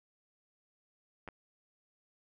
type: clicks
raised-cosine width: 0.5 ms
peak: -30 dBFS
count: 2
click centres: 1.277 / 1.287 s
effects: none